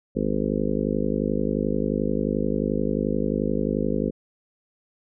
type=harmonic tone; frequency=51.4 Hz; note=G#1; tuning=17 cents flat; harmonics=1 / 3 / 4 / 5 / 6 / 7 / 8 / 9 / 10; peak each=-33 / -31 / -27 / -28 / -32 / -33 / -31 / -31 / -32 dBFS; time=0.15-4.11 s; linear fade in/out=20 ms; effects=none